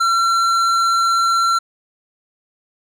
triangle tone with hard clipping, 1358 Hz, F6, 49 cents flat, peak -15 dBFS, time 0-1.59 s, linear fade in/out 10 ms, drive 14 dB, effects none

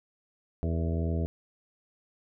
harmonic tone with a mistuned harmonic, 82.41 Hz, E2, in tune, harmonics 1 / 2 / 3 / 4 / 5 / 6 / 7 / 8, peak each -28 / -33 / -37 / -40 / -40 / -43 / -45 / -42 dBFS, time 0.63-1.26 s, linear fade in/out 0 ms, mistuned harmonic 6, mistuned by -52 cents, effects none

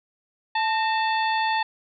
harmonic tone with a mistuned harmonic, 880 Hz, A5, in tune, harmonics 1 / 2 / 3 / 4 / 5, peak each -22 / -28 / -32 / -34 / -36 dBFS, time 0.55-1.63 s, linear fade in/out 5 ms, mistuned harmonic 2, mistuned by +70 cents, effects none

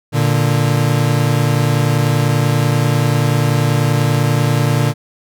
40% pulse tone pair together, 116.54 / 146.83 Hz, A#2 / D3, 0 / 0 cents, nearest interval major third, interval 400 cents, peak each -14 dBFS, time 0.12-4.94 s, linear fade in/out 50 ms, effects none

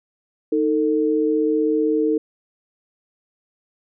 sine tone pair together, 311.7 / 447.4 Hz, D#4 / A4, +3 / +29 cents, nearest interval tritone, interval 626 cents, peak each -19 dBFS, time 0.52-2.18 s, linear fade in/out 5 ms, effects none

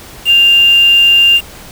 sine tone with quantisation, 2794 Hz, F7, in tune, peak -4 dBFS, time 0.25-1.41 s, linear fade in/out 50 ms, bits 4, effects pink hiss -33 dBFS RMS until 1.71 s

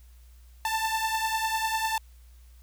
sawtooth beating tone pair, 883 / 893 Hz, A5 / A5, +6 / +25 cents, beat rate 10 Hz, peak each -24 / -27 dBFS, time 0.65-1.98 s, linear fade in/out 2 ms, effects added 60 Hz sine -49 dBFS peak until 2.62 s + white hiss -64 dBFS RMS until 2.62 s

